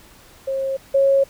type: tone pair in turn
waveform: sine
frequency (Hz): 538 / 547.7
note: C5 / C#5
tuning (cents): +48 / -21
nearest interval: unison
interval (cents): 31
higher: second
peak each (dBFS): -20 / -12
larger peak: second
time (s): 0.47-0.77 / 0.94-1.24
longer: neither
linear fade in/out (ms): 10
effects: pink hiss -48 dBFS RMS until 1.29 s